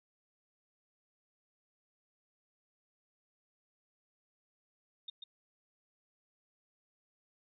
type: tone with echo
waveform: sine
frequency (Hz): 3673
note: A#7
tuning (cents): -26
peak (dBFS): -40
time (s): 5.08-5.1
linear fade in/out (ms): 5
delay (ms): 140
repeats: 1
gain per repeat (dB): -4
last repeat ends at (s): 5.24
effects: none